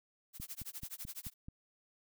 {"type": "noise with tremolo", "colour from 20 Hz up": "blue", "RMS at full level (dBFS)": -43, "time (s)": [0.33, 1.34], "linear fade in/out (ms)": 50, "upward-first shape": "sine", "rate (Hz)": 12, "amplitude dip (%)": 100}
{"type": "click train", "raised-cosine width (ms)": 5, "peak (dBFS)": -34, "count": 6, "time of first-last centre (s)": [0.4, 1.485], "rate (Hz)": 4.61}
{"effects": []}